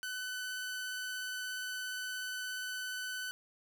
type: tone with vibrato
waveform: sawtooth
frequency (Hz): 1505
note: F#6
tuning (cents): +29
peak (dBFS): -34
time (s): 0.03-3.31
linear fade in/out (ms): 0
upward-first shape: triangle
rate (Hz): 17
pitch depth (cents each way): 10
effects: none